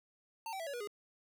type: tone with pitch steps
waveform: square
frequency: 900 / 770 / 658.8 / 563.7 / 482.3 / 412.7 Hz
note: A5 / G5 / E5 / C#5 / B4 / G#4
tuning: +39 / -31 / -1 / +29 / -41 / -11 cents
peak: -40 dBFS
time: 0.46-0.874 s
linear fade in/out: 2 ms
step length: 69 ms
effects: none